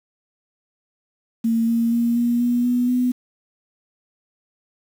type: tone with pitch steps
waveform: sine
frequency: 228.2 / 231.5 / 234.9 / 238.3 / 241.8 / 245.3 / 248.9 Hz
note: A#3 / A#3 / A#3 / A#3 / B3 / B3 / B3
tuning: -37 / -12 / +13 / +38 / -36 / -12 / +14 cents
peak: -16 dBFS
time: 1.44-3.12 s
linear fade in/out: 10 ms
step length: 240 ms
effects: 7-bit